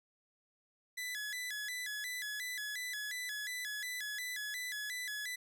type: tone with vibrato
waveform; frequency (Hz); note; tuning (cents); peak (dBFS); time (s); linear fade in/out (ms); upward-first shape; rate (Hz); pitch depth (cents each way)
sawtooth; 1838; A#6; -25; -35; 0.97-5.36; 10; square; 2.8; 140
effects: none